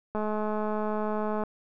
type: click train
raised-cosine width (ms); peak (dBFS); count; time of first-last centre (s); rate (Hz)
1; -18; 275; 0.15-1.436; 213
effects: none